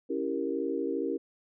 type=chord; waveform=sine; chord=C# diminished seventh; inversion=none; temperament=equal; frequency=277.2 / 329.6 / 392 / 466.2 Hz; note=C#4 / E4 / G4 / Bb4; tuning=0 / 0 / 0 / 0 cents; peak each=-34 dBFS; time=0.09-1.18 s; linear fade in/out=20 ms; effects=none